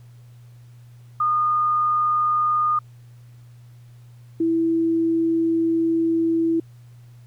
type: tone pair in turn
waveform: sine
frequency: 1223 / 329.2 Hz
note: D#6 / E4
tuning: -30 / -2 cents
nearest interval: octave + major seventh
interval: 2272 cents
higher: first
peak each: -17 dBFS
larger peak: neither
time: 1.2-2.79 / 4.4-6.6 s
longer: second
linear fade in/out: 5 ms
effects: added 120 Hz sine -43 dBFS peak until 7.26 s + pink hiss -61 dBFS RMS until 7.26 s